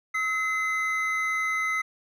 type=tone pair together; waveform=triangle; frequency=1291 / 2049 Hz; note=E6 / C7; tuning=-37 / -37 cents; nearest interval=minor sixth; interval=800 cents; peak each=-28 / -24 dBFS; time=0.14-1.82 s; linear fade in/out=10 ms; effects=none